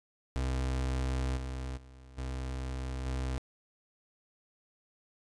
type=tone with level steps; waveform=35% pulse; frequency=64.7 Hz; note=C2; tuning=19 cents flat; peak=-28 / -34 / -49 / -33 / -30 dBFS; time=0.36-3.38 s; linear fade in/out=0 ms; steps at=1.36 / 1.76 / 2.17 / 3.05 s; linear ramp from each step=20 ms; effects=resampled to 22050 Hz